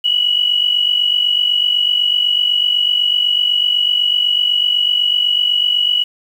sine tone pair together, 2924 / 2972 Hz, F#7 / F#7, -21 / +7 cents, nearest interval unison, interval 28 cents, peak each -13 / -18 dBFS, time 0.04-6.04 s, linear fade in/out 10 ms, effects 7-bit

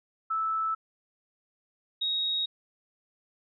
sine tone pair in turn, 1313 / 3773 Hz, E6 / A#7, -7 / +20 cents, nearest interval octave + tritone, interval 1827 cents, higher second, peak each -26 dBFS, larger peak neither, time 0.3-0.75 / 2.01-2.46 s, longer neither, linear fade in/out 10 ms, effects none

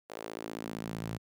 sawtooth tone with high-pass filter sweep, 55.3 Hz, A1, 9 cents sharp, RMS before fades -40 dBFS, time 0.09-1.18 s, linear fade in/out 20 ms, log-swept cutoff 520 to 120 Hz, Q 1.7, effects none

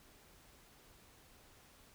silence, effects pink hiss -63 dBFS RMS until 1.94 s

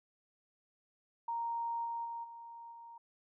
sine tone with level steps, 931 Hz, A#5, 2 cents flat, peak -34 / -36 / -39 / -47 / -49 dBFS, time 1.28-2.98 s, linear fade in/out 5 ms, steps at 1.84 / 2.04 / 2.23 / 2.71 s, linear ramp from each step 20 ms, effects none

